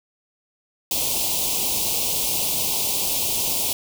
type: band-stop noise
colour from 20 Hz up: white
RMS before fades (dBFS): -23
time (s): 0.91-3.73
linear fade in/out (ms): 2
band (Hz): 1000 to 2500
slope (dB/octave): 48
effects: none